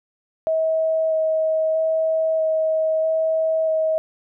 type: tone with vibrato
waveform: sine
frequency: 638 Hz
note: D#5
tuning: 43 cents sharp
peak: -17 dBFS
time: 0.47-3.98 s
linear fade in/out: 0 ms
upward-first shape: square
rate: 0.78 Hz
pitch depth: 8 cents each way
effects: none